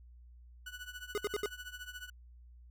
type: tone with tremolo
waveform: 30% pulse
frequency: 1480 Hz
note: F#6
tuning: in tune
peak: -38 dBFS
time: 0.66-2.1 s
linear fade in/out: 5 ms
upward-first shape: triangle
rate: 14 Hz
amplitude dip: 90%
type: tone bursts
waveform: square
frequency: 415 Hz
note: G#4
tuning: 1 cent flat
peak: -32 dBFS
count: 4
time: 1.15-1.459 s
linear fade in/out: 0 ms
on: 27 ms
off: 67 ms
effects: added 60 Hz sine -53 dBFS peak until 2.7 s